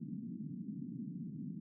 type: band-pass noise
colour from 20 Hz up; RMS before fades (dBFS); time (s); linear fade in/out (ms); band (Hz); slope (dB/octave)
white; -44; 0-1.6; 10; 140 to 260; 48
effects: none